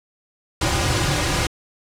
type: noise with comb filter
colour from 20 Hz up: pink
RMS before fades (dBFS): -20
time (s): 0.61-1.47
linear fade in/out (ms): 5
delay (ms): 4.5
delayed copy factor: -1
effects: low-pass 8000 Hz 12 dB/octave